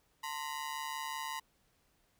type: ring-modulated tone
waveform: sawtooth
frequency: 970 Hz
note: B5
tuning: 31 cents flat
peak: -31 dBFS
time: 0.23-1.4 s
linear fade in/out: 10 ms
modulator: 72.7 Hz
effects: pink hiss -73 dBFS RMS until 2.19 s